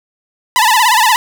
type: tone with vibrato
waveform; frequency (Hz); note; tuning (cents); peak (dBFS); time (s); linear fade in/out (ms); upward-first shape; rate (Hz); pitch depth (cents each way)
sawtooth; 932.3; A#5; 0; -4; 0.56-1.16; 0; sine; 17; 150
effects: none